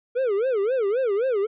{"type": "tone with vibrato", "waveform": "triangle", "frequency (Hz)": 457, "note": "A#4", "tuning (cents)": -34, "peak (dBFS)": -18, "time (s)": [0.15, 1.47], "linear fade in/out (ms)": 20, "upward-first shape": "sine", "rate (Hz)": 3.8, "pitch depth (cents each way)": 270, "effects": ["resampled to 8000 Hz"]}